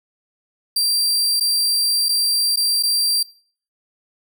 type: tone with dropouts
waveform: sawtooth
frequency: 4714 Hz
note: D8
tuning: 6 cents sharp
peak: -13 dBFS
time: 0.76-3.23 s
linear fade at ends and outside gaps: 5 ms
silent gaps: 1.399-1.407 / 2.086-2.09 / 2.56-2.571 / 2.827-2.833 s
effects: noise-tail reverb RT60 0.5 s tail -24 dB re dry